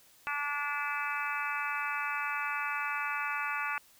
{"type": "harmonic tone", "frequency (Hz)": 289.7, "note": "D4", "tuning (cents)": -24, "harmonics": [3, 4, 5, 6, 7, 8, 9], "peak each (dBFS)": [-40, -37, -36, -42, -42, -41, -39], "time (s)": [0.27, 3.78], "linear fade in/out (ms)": 0, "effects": ["white hiss -61 dBFS RMS until 3.99 s"]}